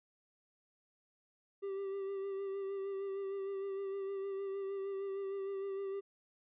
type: tone with vibrato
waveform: triangle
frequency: 392 Hz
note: G4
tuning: in tune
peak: -35 dBFS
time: 1.62-6.01 s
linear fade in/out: 20 ms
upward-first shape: sine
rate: 6.5 Hz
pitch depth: 25 cents each way
effects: resampled to 8000 Hz